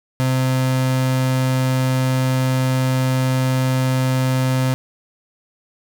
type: tone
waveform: 35% pulse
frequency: 129.8 Hz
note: C3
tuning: 13 cents flat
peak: -14 dBFS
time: 0.2-4.74 s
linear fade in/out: 0 ms
effects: none